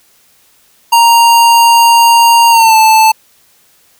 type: tone with pitch glide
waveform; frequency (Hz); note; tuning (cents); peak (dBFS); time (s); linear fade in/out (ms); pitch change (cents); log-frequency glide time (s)
square; 932.3 to 880; A#5 to A5; 0 to 0; -4; 0.92-3.12; 10; -100; 2.5-2.76
effects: white hiss -49 dBFS RMS until 3.99 s